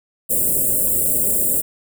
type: band-stop noise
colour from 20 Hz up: white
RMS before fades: -18 dBFS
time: 0.29-1.62 s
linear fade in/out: 20 ms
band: 630 to 7600 Hz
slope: 96 dB/octave
effects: none